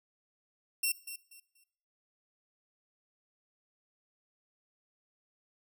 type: tone with echo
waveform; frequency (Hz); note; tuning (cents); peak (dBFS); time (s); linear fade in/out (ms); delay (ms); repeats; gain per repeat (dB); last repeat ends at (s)
5% pulse; 2715; F7; -50; -19; 0.83-0.92; 5; 240; 3; -12; 1.64
effects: noise-tail reverb RT60 0.8 s tail -21 dB re dry